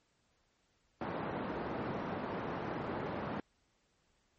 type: band-pass noise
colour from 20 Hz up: pink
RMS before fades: -39 dBFS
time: 1.01-3.4 s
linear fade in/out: 2 ms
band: 160 to 1200 Hz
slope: 12 dB/octave
effects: pink hiss -75 dBFS RMS until 4.38 s + MP3 32 kbps